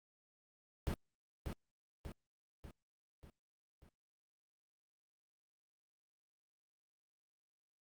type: noise with echo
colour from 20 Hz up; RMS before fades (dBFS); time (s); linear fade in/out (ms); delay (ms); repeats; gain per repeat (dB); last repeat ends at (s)
brown; -37; 0.87-0.94; 0; 590; 5; -5; 3.89
effects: Opus 48 kbps